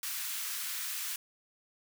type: high-pass noise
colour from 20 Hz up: white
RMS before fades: -37 dBFS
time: 0.03-1.16 s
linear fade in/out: 2 ms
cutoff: 1200 Hz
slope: 24 dB/octave
effects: none